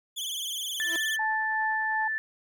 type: tone with vibrato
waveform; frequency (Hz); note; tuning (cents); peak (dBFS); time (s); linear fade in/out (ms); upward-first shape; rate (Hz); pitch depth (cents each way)
sawtooth; 3265; G#7; -30; -28; 0.16-1.17; 20; triangle; 19; 140
type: tone with exponential growth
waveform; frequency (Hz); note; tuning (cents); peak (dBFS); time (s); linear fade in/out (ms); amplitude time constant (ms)
sawtooth; 331.8; E4; +11; -29; 0.75-0.96; 0; 44
type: tone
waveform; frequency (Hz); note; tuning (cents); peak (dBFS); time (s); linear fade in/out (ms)
sine; 1760; A6; 0; -27; 0.8-2.18; 0
type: tone with tremolo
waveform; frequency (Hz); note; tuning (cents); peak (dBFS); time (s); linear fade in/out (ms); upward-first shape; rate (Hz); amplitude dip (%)
sine; 870; A5; -20; -27; 1.19-2.08; 5; sine; 2.7; 35
effects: none